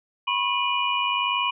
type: tone cluster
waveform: sine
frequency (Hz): 981 / 1082 / 2444 / 2937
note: B5 / C#6 / D#7 / F#7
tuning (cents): -12 / -42 / -32 / -13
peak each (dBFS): -27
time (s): 0.27-1.51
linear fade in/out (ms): 10
effects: none